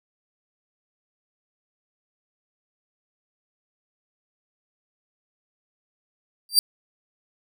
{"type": "tone with exponential growth", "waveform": "sawtooth", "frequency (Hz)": 4699, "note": "D8", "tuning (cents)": 0, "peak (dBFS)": -6, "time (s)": [6.49, 6.59], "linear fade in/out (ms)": 1, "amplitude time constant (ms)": 20, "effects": []}